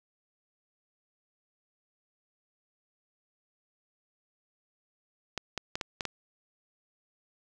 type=clicks; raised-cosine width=0.2 ms; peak=-15 dBFS; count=6; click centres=5.377 / 5.577 / 5.755 / 5.812 / 6.008 / 6.053 s; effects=none